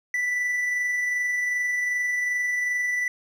triangle tone with amplitude modulation, 1975.5 Hz, B6, in tune, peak -20 dBFS, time 0.14-3.08 s, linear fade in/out 2 ms, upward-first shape sine, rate 22.6 Hz, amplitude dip 25%, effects none

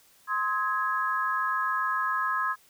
sine chord, Ab major, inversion first, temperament equal with one note detuned, 1046.5 / 1273.6 / 1661.2 Hz, C6 / Eb6 / Ab6, 0 / +40 / 0 cents, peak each -29 / -29 / -30 dBFS, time 0.27-2.56 s, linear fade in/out 50 ms, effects white hiss -60 dBFS RMS until 2.69 s

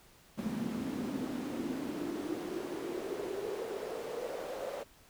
brown noise with high-pass filter sweep, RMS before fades -38 dBFS, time 0.37-4.84 s, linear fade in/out 20 ms, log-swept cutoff 210 to 550 Hz, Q 5.3, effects pink hiss -61 dBFS RMS until 5.09 s

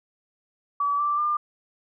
sine tone with pitch steps, 1146 / 1172.1 / 1198.8 Hz, D6 / D6 / D6, -43 / -4 / +35 cents, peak -21 dBFS, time 0.8-1.37 s, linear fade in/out 5 ms, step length 190 ms, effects none

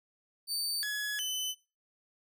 sawtooth tone with pitch steps, 4579 / 1689 / 3026 Hz, D8 / G#6 / F#7, -45 / +29 / +38 cents, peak -29 dBFS, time 0.47-1.55 s, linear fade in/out 50 ms, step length 360 ms, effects noise-tail reverb RT60 0.3 s tail -19 dB re dry

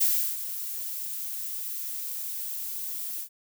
violet noise with ADSR envelope, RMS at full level -22 dBFS, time 0-3.29 s, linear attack 14 ms, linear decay 350 ms, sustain -12 dB, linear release 85 ms, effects none

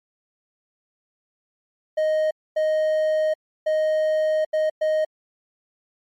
triangle tone bursts at uneven times, 622.3 Hz, D#5, in tune, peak -16 dBFS, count 5, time 1.97-2.31 / 2.56-3.34 / 3.66-4.45 / 4.53-4.7 / 4.81-5.05 s, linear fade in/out 10 ms, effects MP3 64 kbps

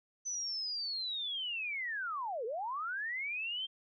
sine linear two-way sweep, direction down then up, 6080 to 420.8 to 3189 Hz, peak -35 dBFS, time 0.25-3.67 s, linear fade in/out 20 ms, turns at 2.45 s, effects none

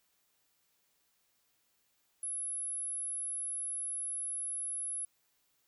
sine tone, 10950 Hz, F9, 35 cents flat, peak -35 dBFS, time 2.23-5.05 s, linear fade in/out 2 ms, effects white hiss -75 dBFS RMS until 5.67 s

